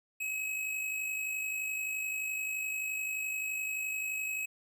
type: tone with amplitude modulation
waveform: square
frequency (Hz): 2558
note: D#7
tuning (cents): +47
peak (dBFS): -32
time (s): 0.2-4.46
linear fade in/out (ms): 10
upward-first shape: sine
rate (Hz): 51.6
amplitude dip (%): 40
effects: none